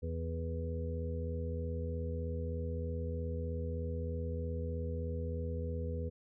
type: harmonic tone with a mistuned harmonic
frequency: 83.2 Hz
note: E2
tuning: 17 cents sharp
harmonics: 1 / 2 / 3 / 5 / 6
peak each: -36 / -44 / -46 / -47 / -43 dBFS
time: 0.02-6.1 s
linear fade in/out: 20 ms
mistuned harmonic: 6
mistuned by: -25 cents
effects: none